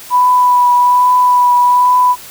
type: tone with vibrato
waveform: sine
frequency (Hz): 987.8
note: B5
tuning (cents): 0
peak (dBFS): -6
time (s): 0.1-2.16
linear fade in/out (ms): 50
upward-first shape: triangle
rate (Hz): 1.2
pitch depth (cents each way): 18
effects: white hiss -33 dBFS RMS until 2.3 s